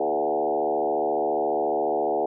sine tone with frequency modulation, 573 Hz, D5, 43 cents flat, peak -21 dBFS, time 0-2.26 s, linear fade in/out 5 ms, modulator 74.4 Hz, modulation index 3.1, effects none

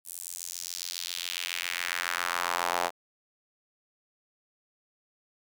square tone with high-pass filter sweep, 43.65 Hz, F1, in tune, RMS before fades -33 dBFS, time 0.04-2.91 s, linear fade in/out 50 ms, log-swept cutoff 10000 to 720 Hz, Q 1.8, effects none

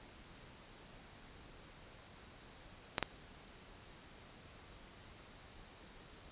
clicks, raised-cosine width 0.3 ms, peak -16 dBFS, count 2, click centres 2.982 / 3.027 s, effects pink hiss -57 dBFS RMS until 6.31 s + resampled to 8000 Hz

